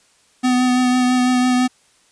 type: tone with vibrato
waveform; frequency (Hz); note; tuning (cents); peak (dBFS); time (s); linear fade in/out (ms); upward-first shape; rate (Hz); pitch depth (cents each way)
square; 251; B3; +28; -14; 0.43-1.68; 20; triangle; 6; 20
effects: white hiss -56 dBFS RMS until 2.11 s + resampled to 22050 Hz